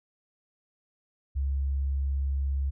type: tone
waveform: sine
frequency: 68.6 Hz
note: C#2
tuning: 17 cents flat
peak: -25 dBFS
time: 1.35-2.71 s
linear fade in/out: 20 ms
effects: none